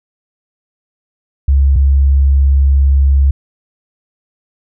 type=tone pair in turn; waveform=sine; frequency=68.7 / 68.7 Hz; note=C#2 / C#2; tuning=-15 / -15 cents; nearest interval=unison; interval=0 cents; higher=neither; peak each=-6 dBFS; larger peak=neither; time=1.48-1.76 / 1.76-3.31 s; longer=second; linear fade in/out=5 ms; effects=none